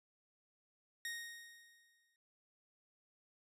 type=tone with exponential decay; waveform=sawtooth; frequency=1864.7 Hz; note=A#6; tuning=in tune; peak=-36 dBFS; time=1.05-2.16 s; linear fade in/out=1 ms; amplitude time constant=240 ms; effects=resampled to 32000 Hz